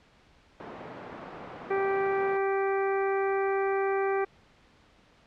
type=band-pass noise; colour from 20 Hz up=white; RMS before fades=-43 dBFS; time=0.6-2.37 s; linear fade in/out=0 ms; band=130 to 910 Hz; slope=12 dB/octave
type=harmonic tone; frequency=390.7 Hz; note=G4; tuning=6 cents flat; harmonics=1 / 2 / 3 / 4 / 5 / 6; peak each=-26 / -32 / -36 / -38 / -40 / -42 dBFS; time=1.7-4.25 s; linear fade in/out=10 ms
effects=pink hiss -60 dBFS RMS until 5.26 s + low-pass 4000 Hz 12 dB/octave